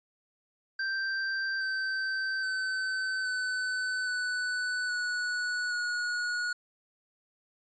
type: tone with pitch steps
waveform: square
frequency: 1568 / 1548.2 / 1528.7 / 1509.3 / 1490.3 / 1471.5 / 1452.9 Hz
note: G6 / G6 / G6 / F#6 / F#6 / F#6 / F#6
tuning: 0 / -22 / -44 / +34 / +12 / -10 / -32 cents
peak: -30 dBFS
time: 0.79-6.53 s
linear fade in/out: 5 ms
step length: 820 ms
effects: resampled to 16000 Hz